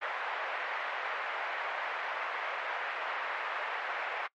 white band-pass noise, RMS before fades -36 dBFS, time 0.01-4.28 s, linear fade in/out 20 ms, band 560 to 2100 Hz, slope 24 dB/octave, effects noise-tail reverb RT60 0.1 s tail -24 dB re dry + MP3 48 kbps

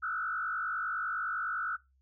sine tone with frequency modulation, 1396.9 Hz, F6, in tune, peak -31 dBFS, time 0.02-1.77 s, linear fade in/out 20 ms, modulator 49.9 Hz, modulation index 2.3, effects noise-tail reverb RT60 0.2 s tail -19 dB re dry + added 66 Hz sine -66 dBFS peak until 2.01 s

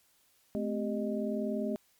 sine tone cluster, 216.2 / 256.4 / 396 / 615 Hz, A3 / C4 / G4 / D#5, -30 / -35 / +18 / -20 cents, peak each -33 / -37 / -37 / -37 dBFS, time 0.55-1.76 s, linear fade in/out 0 ms, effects white hiss -68 dBFS RMS until 1.99 s + MP3 96 kbps

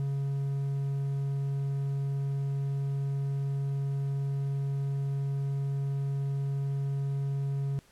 triangle tone, 138.59 Hz, C#3, in tune, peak -26 dBFS, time 0-7.79 s, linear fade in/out 0 ms, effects pink hiss -61 dBFS RMS until 7.91 s + low-pass 12000 Hz 12 dB/octave

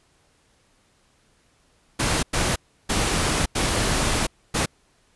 pink noise bursts at uneven times, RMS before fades -22 dBFS, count 5, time 1.99-2.23 / 2.33-2.56 / 2.89-3.46 / 3.55-4.27 / 4.54-4.66 s, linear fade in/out 10 ms, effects pink hiss -62 dBFS RMS until 5.15 s + resampled to 24000 Hz

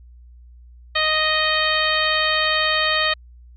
harmonic tone, 622.3 Hz, D#5, in tune, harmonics 1 / 2 / 3 / 4 / 5 / 6 / 7, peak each -26 / -24 / -22 / -26 / -25 / -26 / -27 dBFS, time 0.95-3.14 s, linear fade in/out 10 ms, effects added 60 Hz sine -42 dBFS peak until 3.56 s

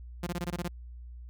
sawtooth tone bursts, 174.61 Hz, F3, in tune, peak -27 dBFS, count 8, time 0.23-0.681 s, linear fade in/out 5 ms, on 38 ms, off 21 ms, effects added 60 Hz sine -42 dBFS peak until 1.29 s

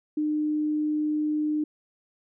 sine tone, 303 Hz, D#4, 46 cents flat, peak -23 dBFS, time 0.17-1.64 s, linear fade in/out 5 ms, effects none

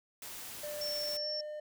white noise, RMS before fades -45 dBFS, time 0.22-1.17 s, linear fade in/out 2 ms
triangle tone with pitch glide, 594 to 603.7 Hz, D5 to D5, +20 to +48 cents, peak -37 dBFS, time 0.63-1.6 s, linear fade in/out 5 ms, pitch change +28 cents, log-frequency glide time 1.22-1.27 s
sine tone, 5430 Hz, F8, 50 cents flat, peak -35 dBFS, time 0.81-1.41 s, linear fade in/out 5 ms
effects none

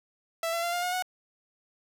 sawtooth tone with pitch steps, 662 / 675.9 / 690.1 / 704.6 / 719.4 / 734.5 Hz, E5 / E5 / F5 / F5 / F#5 / F#5, +7 / +43 / -21 / +15 / -49 / -13 cents, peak -24 dBFS, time 0.43-1.024 s, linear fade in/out 2 ms, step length 99 ms, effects none

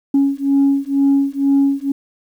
sine beating tone pair, 276.2 / 278.3 Hz, C#4 / C#4, -6 / +7 cents, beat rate 2.1 Hz, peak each -14 dBFS, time 0.14-1.92 s, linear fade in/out 5 ms, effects tanh soft clip ceiling -7 dBFS + 8-bit

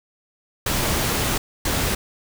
pink noise bursts at uneven times, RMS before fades -22 dBFS, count 2, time 0.66-1.38 / 1.65-1.95 s, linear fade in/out 5 ms, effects none

